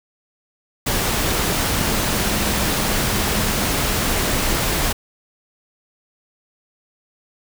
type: tone in noise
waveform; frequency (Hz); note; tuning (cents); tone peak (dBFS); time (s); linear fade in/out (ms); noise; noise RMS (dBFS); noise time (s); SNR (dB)
sine; 207.7; G#3; 0; -28; 1.78-3.68; 10; pink; -20; 0.86-4.93; -11
effects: none